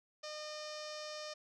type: tone with low-pass filter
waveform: sawtooth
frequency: 608 Hz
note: D#5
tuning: 40 cents flat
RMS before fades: -45 dBFS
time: 0.23-1.34 s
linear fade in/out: 10 ms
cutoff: 5400 Hz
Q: 4.5
effects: none